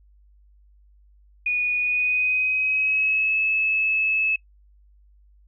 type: tone with pitch glide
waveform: sine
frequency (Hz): 2463 to 2597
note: D#7 to E7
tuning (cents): -18 to -26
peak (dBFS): -19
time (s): 1.46-4.36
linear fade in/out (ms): 5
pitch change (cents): +92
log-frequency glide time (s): 1.79-3.39
effects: noise-tail reverb RT60 0.1 s tail -21 dB re dry + added 50 Hz sine -52 dBFS peak until 5.47 s